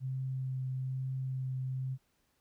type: tone with vibrato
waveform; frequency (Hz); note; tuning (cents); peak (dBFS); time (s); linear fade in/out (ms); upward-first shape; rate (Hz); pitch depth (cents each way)
sine; 130.81; C3; 0; -33; 0-1.98; 50; triangle; 1.1; 12
effects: pink hiss -75 dBFS RMS until 2.4 s